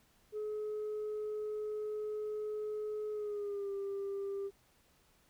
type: tone with pitch glide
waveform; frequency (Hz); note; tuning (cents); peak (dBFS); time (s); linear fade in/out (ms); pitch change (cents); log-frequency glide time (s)
sine; 425 to 396.5; G#4 to G4; +40 to +20; -34; 0.32-4.51; 50; -120; 3.11-3.71
effects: tanh soft clip ceiling -34 dBFS + pink hiss -69 dBFS RMS until 5.29 s